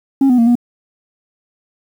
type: tone with pitch steps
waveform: sine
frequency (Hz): 271.9 / 248.7 / 232.1 / 240.8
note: C#4 / B3 / A#3 / B3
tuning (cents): -33 / +12 / -7 / -44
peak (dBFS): -5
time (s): 0.21-0.554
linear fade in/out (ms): 5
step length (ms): 86
effects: tanh soft clip ceiling -7 dBFS + 7-bit